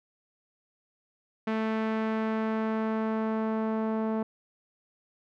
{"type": "tone with low-pass filter sweep", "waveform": "sawtooth", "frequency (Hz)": 220.2, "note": "A3", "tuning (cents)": 2, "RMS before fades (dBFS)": -29, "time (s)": [1.47, 4.23], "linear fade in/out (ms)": 5, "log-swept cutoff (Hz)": [2200, 930], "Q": 1, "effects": []}